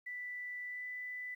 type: tone with pitch glide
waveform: sine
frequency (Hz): 1978 to 1991.8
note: B6 to B6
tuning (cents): +2 to +14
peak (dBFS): -40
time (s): 0.06-1.35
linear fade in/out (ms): 10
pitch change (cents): +12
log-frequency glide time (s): 0.66-0.84
effects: 12-bit